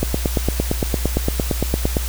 click train, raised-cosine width 2 ms, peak -4 dBFS, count 18, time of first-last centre 0.03-1.968 s, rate 8.77 Hz, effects added 60 Hz sine -21 dBFS peak until 2.08 s + white hiss -30 dBFS RMS until 2.08 s

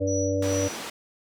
harmonic tone, 96.7 Hz, G2, 23 cents flat, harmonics 1 / 3 / 5 / 6, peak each -28 / -28 / -28 / -28 dBFS, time 0-0.69 s, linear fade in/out 20 ms
sine tone with tremolo, 5880 Hz, F#8, 12 cents flat, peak -31 dBFS, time 0.07-0.81 s, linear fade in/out 10 ms, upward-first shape sine, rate 2.4 Hz, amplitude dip 90%
pink band-pass noise, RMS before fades -36 dBFS, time 0.42-0.9 s, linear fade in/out 5 ms, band 270 to 8600 Hz, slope 12 dB/octave
effects none

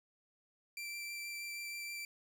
sawtooth tone with vibrato, 2347 Hz, D7, 2 cents flat, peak -38 dBFS, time 0.77-2.05 s, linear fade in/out 2 ms, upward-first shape sine, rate 6.3 Hz, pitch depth 9 cents each way, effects none

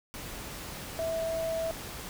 sine tone in noise, 654 Hz, E5, 14 cents flat, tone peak -29 dBFS, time 0.99-1.71 s, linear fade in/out 0 ms, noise pink, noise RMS -41 dBFS, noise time 0.14-2.09 s, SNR +9 dB, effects none

